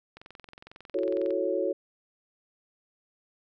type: click train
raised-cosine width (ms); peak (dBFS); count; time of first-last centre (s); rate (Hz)
0.3; -30; 26; 0.17-1.306; 22
type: chord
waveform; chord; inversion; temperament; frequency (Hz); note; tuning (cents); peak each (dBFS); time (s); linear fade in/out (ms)
sine; F# minor seventh; third; equal; 329.6 / 370 / 440 / 554.4; E4 / F#4 / A4 / C#5; 0 / 0 / 0 / 0; -33 / -30 / -32 / -29; 0.94-1.73; 10
effects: none